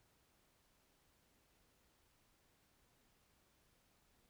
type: silence
effects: pink hiss -75 dBFS RMS until 4.29 s